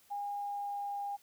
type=tone with pitch glide; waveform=sine; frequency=813 to 807.9 Hz; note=G#5 to G#5; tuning=-37 to -48 cents; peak=-35 dBFS; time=0.1-1.17 s; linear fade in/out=20 ms; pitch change=-11 cents; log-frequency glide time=0.37-1 s; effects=white hiss -65 dBFS RMS until 1.22 s